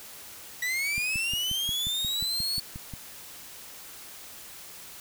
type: linear sweep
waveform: 40% pulse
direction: up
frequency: 1937 to 4454 Hz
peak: -26 dBFS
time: 0.62-2.6 s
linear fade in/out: 5 ms
type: click train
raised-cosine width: 5 ms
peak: -26 dBFS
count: 12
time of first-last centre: 0.98-2.937 s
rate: 5.62 Hz
effects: white hiss -45 dBFS RMS until 5 s